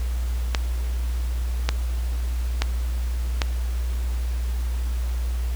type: clicks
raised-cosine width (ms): 0.2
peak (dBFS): -4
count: 4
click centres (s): 0.548 / 1.69 / 2.62 / 3.418
effects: added 60 Hz sine -22 dBFS peak until 5.55 s + pink hiss -42 dBFS RMS until 5.55 s